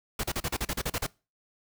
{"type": "noise bursts", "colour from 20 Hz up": "pink", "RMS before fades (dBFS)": -30, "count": 11, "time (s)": [0.19, 1.066], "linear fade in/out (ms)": 5, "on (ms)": 46, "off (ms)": 37, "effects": ["noise-tail reverb RT60 0.3 s tail -23 dB re dry"]}